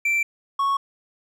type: tone pair in turn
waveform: triangle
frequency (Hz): 2344 / 1106.2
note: D7 / C#6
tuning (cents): -4 / -4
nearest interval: octave + minor second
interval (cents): 1300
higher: first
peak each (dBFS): -17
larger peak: neither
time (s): 0.05-0.23 / 0.59-0.77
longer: neither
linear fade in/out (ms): 5
effects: none